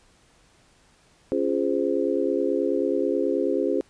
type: chord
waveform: sine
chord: Db major seventh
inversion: none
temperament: just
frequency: 277.2 / 346.5 / 415.8 / 519.7 Hz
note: Db4 / F4 / Ab4 / C5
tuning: 0 / -14 / +2 / -12 cents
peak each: -27 / -26 / -26 / -27 dBFS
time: 1.32-3.81 s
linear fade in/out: 0 ms
effects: pink hiss -59 dBFS RMS until 3.89 s + resampled to 22050 Hz